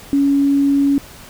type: tone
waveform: sine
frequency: 280 Hz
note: C#4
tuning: 18 cents sharp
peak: -11 dBFS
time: 0.13-0.98 s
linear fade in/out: 0 ms
effects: pink hiss -39 dBFS RMS until 1.29 s